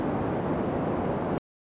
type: band-pass noise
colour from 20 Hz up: pink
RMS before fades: -28 dBFS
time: 0-1.38 s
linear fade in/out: 0 ms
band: 150 to 740 Hz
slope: 12 dB/octave
effects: resampled to 8000 Hz